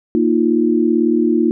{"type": "chord", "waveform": "sine", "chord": "Bb suspended fourth", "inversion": "none", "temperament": "equal", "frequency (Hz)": [233.1, 311.1, 349.2], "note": ["Bb3", "Eb4", "F4"], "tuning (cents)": [0, 0, 0], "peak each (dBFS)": -16, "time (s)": [0.15, 1.51], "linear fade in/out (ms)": 0, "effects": []}